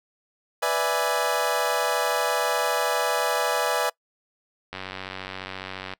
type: chord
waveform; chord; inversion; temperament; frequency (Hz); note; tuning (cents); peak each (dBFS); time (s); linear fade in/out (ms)
25% pulse; E dominant seventh; second; equal; 493.9 / 587.3 / 659.3 / 830.6; B4 / D5 / E5 / G#5; 0 / 0 / 0 / 0; -24; 0.62-3.9; 10
type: click train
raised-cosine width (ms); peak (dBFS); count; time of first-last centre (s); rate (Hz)
0.3; -17; 115; 4.73-5.936; 94.5
effects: noise-tail reverb RT60 0.1 s tail -24 dB re dry